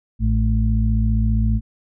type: harmonic tone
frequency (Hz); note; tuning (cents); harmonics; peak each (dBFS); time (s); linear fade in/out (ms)
55; A1; 0; 1 / 2 / 4; -17 / -20 / -23; 0.19-1.61; 50
effects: none